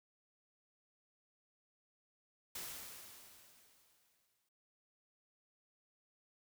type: noise with exponential decay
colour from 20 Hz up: white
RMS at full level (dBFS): -44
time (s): 2.55-4.49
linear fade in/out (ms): 5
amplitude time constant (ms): 420
effects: noise-tail reverb RT60 0.6 s tail -23 dB re dry